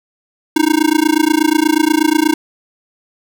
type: tone with amplitude modulation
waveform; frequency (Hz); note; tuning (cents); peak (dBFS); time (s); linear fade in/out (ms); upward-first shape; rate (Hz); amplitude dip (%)
square; 311.1; D#4; 0; -7; 0.56-2.34; 5; sine; 28.3; 100
effects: none